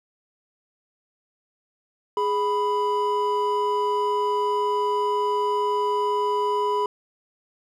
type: tone pair together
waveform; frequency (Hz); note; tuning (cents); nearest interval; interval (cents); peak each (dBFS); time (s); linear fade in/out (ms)
triangle; 415.3 / 989.8; G#4 / B5; 0 / +4; octave + minor third; 1504; -22 / -21; 2.17-6.86; 2
effects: none